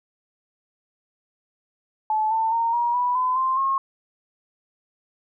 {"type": "tone with pitch steps", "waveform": "sine", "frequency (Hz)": [865, 892.9, 921.7, 951.5, 982.2, 1013.9, 1046.6, 1080.4], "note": ["A5", "A5", "A#5", "A#5", "B5", "B5", "C6", "C#6"], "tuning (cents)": [-30, 25, -20, 35, -10, 45, 0, -45], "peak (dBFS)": -19, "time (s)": [2.1, 3.78], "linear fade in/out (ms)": 2, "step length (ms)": 210, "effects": []}